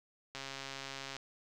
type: click train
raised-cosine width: 0.2 ms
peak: -25 dBFS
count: 112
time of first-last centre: 0.35-1.166 s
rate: 136 Hz
effects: none